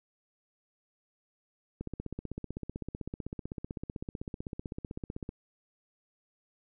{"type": "click train", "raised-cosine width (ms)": 3, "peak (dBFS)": -24, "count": 56, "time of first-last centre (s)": [1.81, 5.291], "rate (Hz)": 15.8, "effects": []}